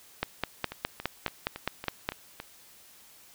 two click trains, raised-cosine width 0.3 ms, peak -11 / -21 dBFS, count 10 / 7, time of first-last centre 0.23-2.09 / 0.72-2.401 s, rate 4.84 / 3.57 Hz, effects white hiss -55 dBFS RMS until 3.34 s

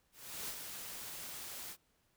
white noise with ADSR envelope, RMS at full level -41 dBFS, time 0.12-1.77 s, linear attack 370 ms, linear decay 41 ms, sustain -5 dB, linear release 64 ms, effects pink hiss -75 dBFS RMS until 2.16 s

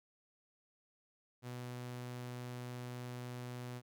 sawtooth tone, 123.47 Hz, B2, in tune, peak -39 dBFS, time 1.42-3.82 s, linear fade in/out 50 ms, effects none

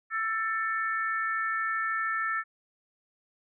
harmonic tone, 443.4 Hz, A4, 13 cents sharp, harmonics 3 / 4 / 5, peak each -30 / -30 / -40 dBFS, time 0.1-2.44 s, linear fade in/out 50 ms, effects none

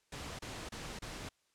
pink noise bursts, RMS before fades -44 dBFS, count 4, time 0.12-1.29 s, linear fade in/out 5 ms, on 270 ms, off 30 ms, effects white hiss -75 dBFS RMS until 1.54 s + low-pass 8000 Hz 12 dB/octave

